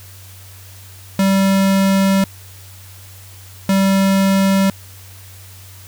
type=tone bursts at uneven times; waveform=square; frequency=194 Hz; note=G3; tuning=18 cents flat; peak=-12 dBFS; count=2; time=1.19-2.24 / 3.69-4.7 s; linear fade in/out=2 ms; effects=added 95 Hz sine -38 dBFS peak until 5.87 s + white hiss -42 dBFS RMS until 5.87 s